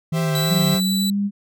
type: chord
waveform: sawtooth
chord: C major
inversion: second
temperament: equal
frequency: 392 / 523.3 / 659.3 Hz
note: G4 / C5 / E5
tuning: 0 / 0 / 0 cents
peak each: -25 dBFS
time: 0.12-0.81 s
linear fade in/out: 50 ms
type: tone with vibrato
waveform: sine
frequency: 157.9 Hz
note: D#3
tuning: 26 cents sharp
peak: -19 dBFS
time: 0.12-0.75 s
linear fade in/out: 5 ms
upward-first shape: triangle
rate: 3.1 Hz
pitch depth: 82 cents each way
type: tone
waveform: sawtooth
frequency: 3957 Hz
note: B7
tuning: 3 cents sharp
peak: -20 dBFS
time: 0.35-1.1 s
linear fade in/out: 2 ms
type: tone with pitch glide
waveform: sine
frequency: 185 to 201.7 Hz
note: F#3 to G3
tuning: 0 to +50 cents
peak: -18 dBFS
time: 0.48-1.31 s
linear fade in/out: 50 ms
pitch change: +150 cents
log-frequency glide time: 0.66-1.17 s
effects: none